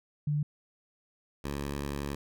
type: tone pair in turn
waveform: sine / 10% pulse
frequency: 148 / 70.94 Hz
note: D3 / C#2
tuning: +14 / +41 cents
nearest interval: octave + minor second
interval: 1273 cents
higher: first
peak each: -26 / -25 dBFS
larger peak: second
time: 0.27-0.43 / 1.44-2.15 s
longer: second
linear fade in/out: 5 ms
effects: none